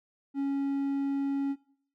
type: tone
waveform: triangle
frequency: 277.2 Hz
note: C#4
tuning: in tune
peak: -25 dBFS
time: 0.34-1.56 s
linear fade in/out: 50 ms
effects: noise-tail reverb RT60 0.5 s tail -17 dB re dry